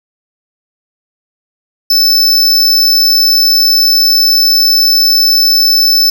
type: tone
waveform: square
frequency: 5274 Hz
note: E8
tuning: in tune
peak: -6 dBFS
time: 1.9-6.1 s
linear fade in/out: 5 ms
effects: 8-bit